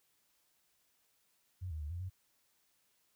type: tone with pitch steps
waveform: sine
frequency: 91.3 / 77.9 / 74 / 86.8 / 93 Hz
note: F#2 / D#2 / D2 / F2 / F#2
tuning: -23 / +3 / +14 / -10 / +9 cents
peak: -38 dBFS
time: 1.61-2.1 s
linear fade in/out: 20 ms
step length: 98 ms
effects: white hiss -75 dBFS RMS until 3.15 s